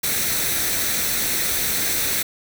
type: noise with comb filter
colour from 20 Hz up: white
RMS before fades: -22 dBFS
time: 0.03-2.23 s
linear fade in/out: 10 ms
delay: 0.5 ms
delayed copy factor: +0.5
effects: none